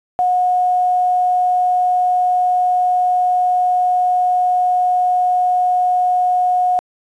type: tone with quantisation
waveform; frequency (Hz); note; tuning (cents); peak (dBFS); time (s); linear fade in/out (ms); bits
sine; 726; F#5; -33; -12; 0.19-6.79; 0; 7
effects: resampled to 22050 Hz